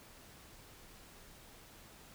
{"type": "silence", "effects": ["pink hiss -57 dBFS RMS until 2.14 s"]}